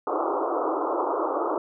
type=band-pass noise; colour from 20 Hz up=pink; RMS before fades=-26 dBFS; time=0.07-1.58 s; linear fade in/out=2 ms; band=300 to 1300 Hz; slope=96 dB/octave; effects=none